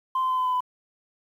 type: tone with pitch steps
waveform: sine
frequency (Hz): 1040 / 1032.2 / 1024.5 / 1016.8 / 1009.2 / 1001.7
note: C6 / C6 / C6 / C6 / B5 / B5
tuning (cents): -11 / -24 / -37 / -50 / +37 / +24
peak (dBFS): -20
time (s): 0.15-0.606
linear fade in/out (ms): 5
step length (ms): 76
effects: tanh soft clip ceiling -19 dBFS + 9-bit